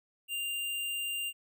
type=tone with sample-and-hold; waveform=sine; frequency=2794 Hz; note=F7; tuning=in tune; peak=-32 dBFS; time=0.28-1.33 s; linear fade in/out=50 ms; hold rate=11025 Hz; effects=none